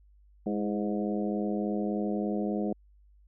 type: harmonic tone with a mistuned harmonic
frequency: 103.4 Hz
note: G#2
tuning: 7 cents flat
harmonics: 2 / 3 / 4 / 5 / 6 / 7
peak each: -30 / -34 / -36 / -38 / -40 / -41 dBFS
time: 0.46-2.73 s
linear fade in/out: 5 ms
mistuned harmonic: 3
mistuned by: +63 cents
effects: added 50 Hz sine -56 dBFS peak until 3.27 s